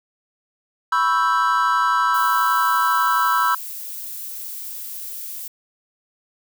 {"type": "chord", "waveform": "triangle", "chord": "C# half-diminished seventh", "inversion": "third", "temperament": "equal with one note detuned", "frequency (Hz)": [987.8, 1099.8, 1318.5, 1568], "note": ["B5", "C#6", "E6", "G6"], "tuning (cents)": [0, -14, 0, 0], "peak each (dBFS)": [-19, -22, -17, -23], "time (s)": [0.92, 3.55], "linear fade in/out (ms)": 5}
{"type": "noise", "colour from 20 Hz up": "violet", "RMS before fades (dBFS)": -32, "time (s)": [2.14, 5.48], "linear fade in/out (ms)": 5}
{"effects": []}